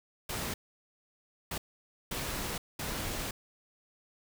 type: noise bursts at uneven times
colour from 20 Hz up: pink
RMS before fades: -36 dBFS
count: 4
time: 0.29-0.54 / 1.51-1.58 / 2.11-2.58 / 2.79-3.31 s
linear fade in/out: 5 ms
effects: none